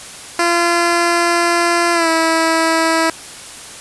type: tone with pitch glide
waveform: 10% pulse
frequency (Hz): 343.2 to 325.8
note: F4 to E4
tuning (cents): -30 to -20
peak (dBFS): -4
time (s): 0.39-3.1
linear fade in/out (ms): 2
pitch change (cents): -90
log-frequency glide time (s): 1.93-2.09
effects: white hiss -33 dBFS RMS until 3.8 s + resampled to 24000 Hz